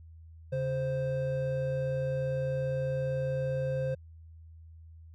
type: tone pair together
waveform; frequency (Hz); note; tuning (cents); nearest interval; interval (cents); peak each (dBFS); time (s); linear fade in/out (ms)
triangle; 138.49 / 523.3; C#3 / C5; -1 / 0; octave + major seventh; 2301; -30 / -29; 0.52-3.95; 10
effects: added 81 Hz sine -48 dBFS peak until 5.14 s